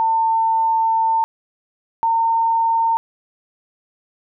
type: tone pair in turn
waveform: sine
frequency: 899 / 911 Hz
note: A5 / A#5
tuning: +37 / -40 cents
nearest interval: unison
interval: 23 cents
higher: second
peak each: -14 / -14 dBFS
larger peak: neither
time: 0-1.24 / 2.03-2.97 s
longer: first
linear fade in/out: 0 ms
effects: none